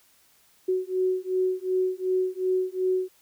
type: beating tone pair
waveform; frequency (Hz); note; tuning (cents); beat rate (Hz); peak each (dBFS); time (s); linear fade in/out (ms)
sine; 370 / 372.7; F#4 / F#4; 0 / +13; 2.7; -26; 0.68-3.09; 10
effects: white hiss -61 dBFS RMS until 3.21 s